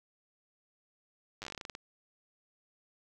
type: slowing click train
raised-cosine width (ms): 0.2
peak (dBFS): -24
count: 14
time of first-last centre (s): 1.42-1.751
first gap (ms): 9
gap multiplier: 1.16
effects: none